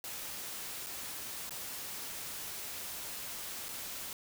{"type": "noise with dropouts", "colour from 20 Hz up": "white", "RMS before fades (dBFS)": -42, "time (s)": [0.04, 4.13], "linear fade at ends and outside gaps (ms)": 1, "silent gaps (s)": [[0.863, 0.868], [1.494, 1.507], [3.685, 3.689]], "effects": []}